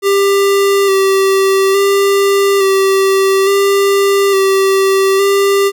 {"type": "tone with vibrato", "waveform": "square", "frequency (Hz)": 392, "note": "G4", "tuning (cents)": 0, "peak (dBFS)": -9, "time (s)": [0.02, 5.72], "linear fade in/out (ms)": 50, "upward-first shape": "square", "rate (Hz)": 0.58, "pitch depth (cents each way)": 21, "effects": []}